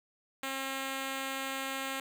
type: tone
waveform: 5% pulse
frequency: 268.7 Hz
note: C4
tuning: 46 cents sharp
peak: -23 dBFS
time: 0.43-2 s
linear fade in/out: 2 ms
effects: none

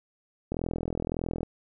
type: click train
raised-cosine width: 2 ms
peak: -17 dBFS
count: 39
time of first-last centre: 0.52-1.431 s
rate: 41.7 Hz
effects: none

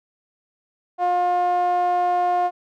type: tone with band-pass filter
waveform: sawtooth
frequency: 355.9 Hz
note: F4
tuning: 33 cents sharp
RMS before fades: -20 dBFS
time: 0.98-2.51 s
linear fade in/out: 50 ms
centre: 780 Hz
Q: 7.8
effects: none

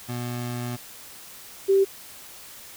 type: tone pair in turn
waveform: 25% pulse / sine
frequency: 121.6 / 389.8 Hz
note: B2 / G4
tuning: -26 / -10 cents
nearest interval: octave + minor sixth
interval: 2016 cents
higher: second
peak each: -25 / -15 dBFS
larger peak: second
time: 0.08-0.77 / 1.68-1.85 s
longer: first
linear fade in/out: 20 ms
effects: white hiss -44 dBFS RMS until 2.76 s

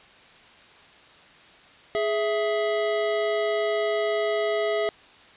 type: tone pair together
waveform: square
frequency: 418.9 / 659.3 Hz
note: G#4 / E5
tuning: +15 / 0 cents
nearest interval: minor sixth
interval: 785 cents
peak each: -26 dBFS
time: 1.95-4.89 s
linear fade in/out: 0 ms
effects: white hiss -51 dBFS RMS until 5.36 s + resampled to 8000 Hz

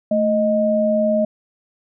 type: tone pair together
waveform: sine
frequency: 220 / 622.3 Hz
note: A3 / D#5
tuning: 0 / 0 cents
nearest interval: octave + tritone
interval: 1800 cents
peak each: -19 / -16 dBFS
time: 0.11-1.25 s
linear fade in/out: 5 ms
effects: none

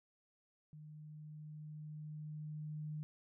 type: tone with level ramp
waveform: sine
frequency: 152.3 Hz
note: D#3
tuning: 37 cents flat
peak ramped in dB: -51 to -40 dBFS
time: 0.73-3.03 s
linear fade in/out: 0 ms
effects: none

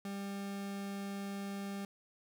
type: tone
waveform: 40% pulse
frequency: 198.6 Hz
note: G3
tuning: 23 cents sharp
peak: -38 dBFS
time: 0.05-1.85 s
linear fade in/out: 2 ms
effects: none

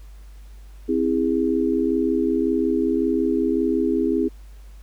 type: chord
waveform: sine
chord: C augmented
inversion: none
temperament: just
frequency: 261.6 / 327 / 408.8 Hz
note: C4 / E4 / G#4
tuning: 0 / -14 / -27 cents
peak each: -22 / -22 / -23 dBFS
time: 0.88-4.29 s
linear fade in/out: 20 ms
effects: added 50 Hz sine -39 dBFS peak until 4.82 s + pink hiss -57 dBFS RMS until 4.82 s

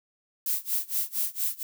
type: noise with tremolo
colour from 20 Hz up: violet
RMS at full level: -26 dBFS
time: 0.46-1.63 s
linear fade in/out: 2 ms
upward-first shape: sine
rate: 4.3 Hz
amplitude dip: 95%
effects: none

